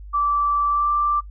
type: tone with pitch glide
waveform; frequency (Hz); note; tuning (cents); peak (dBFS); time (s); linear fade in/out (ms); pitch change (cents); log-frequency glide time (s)
sine; 1163 to 1176.5; D6 to D6; -17 to +3; -17; 0.13-1.21; 20; +20; 0.69-0.9
effects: noise-tail reverb RT60 0.1 s tail -20 dB re dry + added 50 Hz sine -35 dBFS peak until 1.3 s